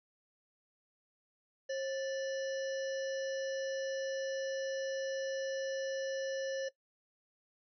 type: harmonic tone with a mistuned harmonic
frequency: 586 Hz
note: D5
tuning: 4 cents flat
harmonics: 1 / 3 / 5 / 7 / 9 / 10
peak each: -34 / -45 / -53 / -55 / -52 / -53 dBFS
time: 1.69-6.69 s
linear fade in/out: 10 ms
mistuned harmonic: 1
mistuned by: -150 cents
effects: noise-tail reverb RT60 0.1 s tail -18 dB re dry